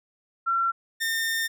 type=tone pair in turn; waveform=sine / sawtooth; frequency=1360 / 1815.4 Hz; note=F6 / A#6; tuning=-46 / -46 cents; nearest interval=perfect fourth; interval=500 cents; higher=second; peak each=-21 / -21 dBFS; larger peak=neither; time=0.46-0.72 / 1-1.48 s; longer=second; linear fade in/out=20 ms; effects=none